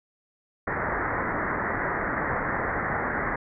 white low-pass noise, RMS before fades -28 dBFS, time 0.67-3.36 s, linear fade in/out 5 ms, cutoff 2000 Hz, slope 96 dB/octave, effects none

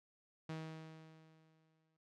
sawtooth tone with exponential decay, 159.2 Hz, D#3, 40 cents sharp, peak -38 dBFS, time 0.49-1.97 s, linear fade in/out 5 ms, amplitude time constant 320 ms, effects noise-tail reverb RT60 0.2 s tail -24 dB re dry + low-pass 5000 Hz 12 dB/octave

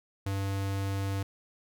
square tone, 98 Hz, G2, in tune, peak -30 dBFS, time 0.26-1.23 s, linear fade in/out 5 ms, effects none

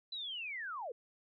sine linear sweep, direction down, 4026 to 430.9 Hz, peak -39 dBFS, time 0.12-0.92 s, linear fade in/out 5 ms, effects none

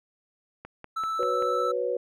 click train, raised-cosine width 0.5 ms, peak -25 dBFS, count 5, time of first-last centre 0.65-1.424 s, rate 5.17 Hz
triangle tone with vibrato, 1316 Hz, E6, 3 cents flat, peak -25 dBFS, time 0.96-1.72 s, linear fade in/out 10 ms, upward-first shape triangle, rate 16 Hz, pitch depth 10 cents each way
sine chord, F# suspended fourth, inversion none, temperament equal, 370 / 493.9 / 554.4 Hz, F#4 / B4 / C#5, 0 / 0 / 0 cents, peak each -32 / -27 / -31 dBFS, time 1.19-1.97 s, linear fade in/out 5 ms
effects none

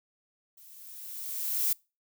violet noise with level ramp, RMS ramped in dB -54 to -26 dBFS, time 0.57-1.73 s, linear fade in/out 5 ms, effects noise-tail reverb RT60 0.3 s tail -26 dB re dry

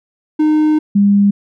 triangle / sine tone pair in turn, 306.9 / 201.6 Hz, D#4 / G3, -24 / +49 cents, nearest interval perfect fifth, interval 727 cents, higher first, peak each -7 dBFS, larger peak neither, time 0.39-0.79 / 0.95-1.31 s, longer first, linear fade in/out 10 ms, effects none

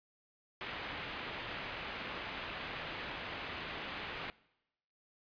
white low-pass noise, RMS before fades -43 dBFS, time 0.61-4.3 s, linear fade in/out 0 ms, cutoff 3100 Hz, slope 24 dB/octave, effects noise-tail reverb RT60 0.9 s tail -22 dB re dry + resampled to 11025 Hz

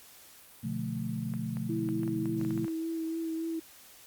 sine chord, B half-diminished seventh, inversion none, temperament equal with one note detuned, 123.47 / 146.83 / 176.85 / 220 Hz, B2 / D3 / F3 / A3, 0 / 0 / +22 / 0 cents, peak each -37 / -39 / -38 / -35 dBFS, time 0.63-2.66 s, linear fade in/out 10 ms
clicks, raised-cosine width 0.5 ms, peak -31 dBFS, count 12, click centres 1.338 / 1.57 / 1.889 / 2.033 / 2.078 / 2.257 / 2.413 / 2.449 / 2.507 / 2.577 / 2.645 / 2.681 s
sine tone with vibrato, 326 Hz, E4, 19 cents flat, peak -31 dBFS, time 1.69-3.6 s, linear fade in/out 10 ms, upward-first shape sine, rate 3.5 Hz, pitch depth 19 cents each way
effects white hiss -54 dBFS RMS until 4.06 s + Opus 48 kbps

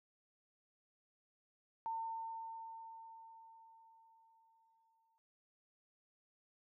sine tone with exponential decay, 904 Hz, A5, 47 cents sharp, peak -37 dBFS, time 1.86-5.18 s, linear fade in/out 0 ms, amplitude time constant 720 ms, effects none

